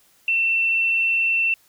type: tone with frequency modulation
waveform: sine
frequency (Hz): 2692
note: E7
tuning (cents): +36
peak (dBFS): -17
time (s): 0.28-1.54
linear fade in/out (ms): 2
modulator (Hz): 30.9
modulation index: 0.55
effects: white hiss -58 dBFS RMS until 1.68 s